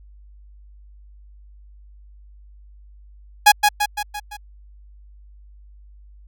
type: tone with echo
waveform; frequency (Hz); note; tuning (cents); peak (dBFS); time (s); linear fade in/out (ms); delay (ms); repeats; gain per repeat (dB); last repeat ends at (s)
sawtooth; 831; G#5; +1; -3; 3.46-3.52; 10; 170; 5; -5; 4.37
effects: added 50 Hz sine -43 dBFS peak until 6.27 s